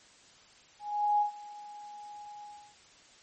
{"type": "tone with ADSR envelope", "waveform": "sine", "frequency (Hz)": 830.6, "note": "G#5", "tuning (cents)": 0, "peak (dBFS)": -22, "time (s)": [0.79, 2.76], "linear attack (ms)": 390, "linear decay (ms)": 130, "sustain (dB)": -21, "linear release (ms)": 330, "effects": ["white hiss -58 dBFS RMS until 3.22 s", "MP3 32 kbps"]}